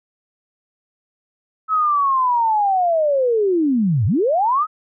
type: linear two-way sweep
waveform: sine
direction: down then up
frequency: 1300 to 90.8 to 1300 Hz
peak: -14 dBFS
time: 1.68-4.67 s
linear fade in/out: 50 ms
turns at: 4.06 s
effects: none